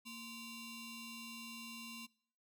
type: ring-modulated tone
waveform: sawtooth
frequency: 1270 Hz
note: D#6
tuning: 35 cents sharp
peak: -40 dBFS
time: 0.05-2.07 s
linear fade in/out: 20 ms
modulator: 1500 Hz
effects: noise-tail reverb RT60 0.6 s tail -24 dB re dry